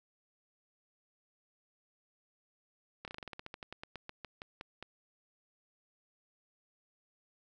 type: slowing click train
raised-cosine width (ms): 0.3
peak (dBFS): -27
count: 20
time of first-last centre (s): 3.05-4.826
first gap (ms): 28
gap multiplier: 1.12
effects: none